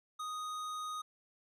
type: tone with hard clipping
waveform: sine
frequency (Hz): 1244.5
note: D#6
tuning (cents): 0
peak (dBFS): -40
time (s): 0.19-1.02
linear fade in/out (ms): 10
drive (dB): 14
effects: none